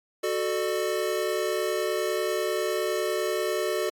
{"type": "chord", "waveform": "square", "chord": "D major", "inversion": "first", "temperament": "equal with one note detuned", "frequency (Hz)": [370, 440, 599.7], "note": ["F#4", "A4", "D5"], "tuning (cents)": [0, 0, 36], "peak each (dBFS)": [-30, -30, -31], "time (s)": [0.23, 3.9], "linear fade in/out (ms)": 10, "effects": ["AAC 64 kbps"]}